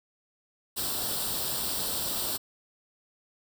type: noise with comb filter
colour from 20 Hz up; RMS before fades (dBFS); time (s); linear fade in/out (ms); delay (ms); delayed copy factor
white; -31; 0.76-2.38; 20; 0.23; +0.7
effects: none